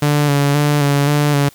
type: tone with vibrato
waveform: sawtooth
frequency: 144.5 Hz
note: D3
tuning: 28 cents flat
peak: -8 dBFS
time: 0.02-1.49 s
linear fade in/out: 5 ms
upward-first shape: square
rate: 1.9 Hz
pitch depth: 28 cents each way
effects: white hiss -46 dBFS RMS until 1.54 s